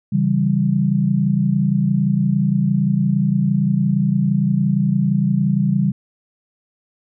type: chord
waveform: sine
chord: C# diminished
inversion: none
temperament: equal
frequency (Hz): 138.59 / 164.81 / 196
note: C#3 / E3 / G3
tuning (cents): 0 / 0 / 0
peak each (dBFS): -19 / -20 / -17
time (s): 0.12-5.92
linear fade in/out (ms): 10
effects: none